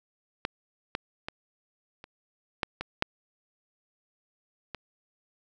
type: clicks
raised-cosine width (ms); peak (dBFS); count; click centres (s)
0.3; -12 / -13 / -18 / -28 / -10 / -17 / -7 / -20; 8; 0.451 / 0.951 / 1.285 / 2.041 / 2.632 / 2.81 / 3.024 / 4.747
effects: none